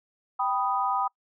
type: chord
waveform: sine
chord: G augmented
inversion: none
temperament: equal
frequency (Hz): 784 / 987.8 / 1244.5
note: G5 / B5 / D#6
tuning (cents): 0 / 0 / 0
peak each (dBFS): -28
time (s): 0.39-1.08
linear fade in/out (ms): 10
effects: noise-tail reverb RT60 0.1 s tail -26 dB re dry